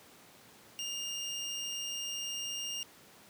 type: tone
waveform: 25% pulse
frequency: 2819 Hz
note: F7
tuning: 16 cents sharp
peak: -32 dBFS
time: 0.79-2.83 s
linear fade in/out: 0 ms
effects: pink hiss -57 dBFS RMS until 3.29 s + high-pass 150 Hz 12 dB/octave